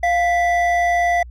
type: tone pair together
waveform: triangle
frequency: 699 / 1977.1 Hz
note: F5 / B6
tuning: +1 / +1 cents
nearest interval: octave + tritone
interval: 1800 cents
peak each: -13 / -19 dBFS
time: 0.03-1.23 s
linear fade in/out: 5 ms
effects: tanh soft clip ceiling -6 dBFS + added 60 Hz sine -34 dBFS peak until 1.3 s

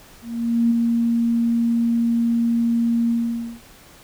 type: tone with ADSR envelope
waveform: sine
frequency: 233.1 Hz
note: A#3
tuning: in tune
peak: -13 dBFS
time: 0.21-3.61 s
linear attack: 500 ms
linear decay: 7 ms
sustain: -3 dB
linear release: 520 ms
effects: pink hiss -47 dBFS RMS until 4.03 s

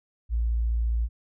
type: tone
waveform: sine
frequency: 57.3 Hz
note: A#1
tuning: 29 cents flat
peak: -22 dBFS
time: 0.29-1.09 s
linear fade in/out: 50 ms
effects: none

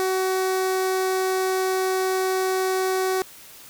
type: tone with notch filter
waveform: sawtooth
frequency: 375.9 Hz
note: F#4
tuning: 27 cents sharp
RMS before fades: -23 dBFS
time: 0-3.22 s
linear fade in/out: 0 ms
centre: 2900 Hz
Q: 2
effects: white hiss -45 dBFS RMS until 3.69 s

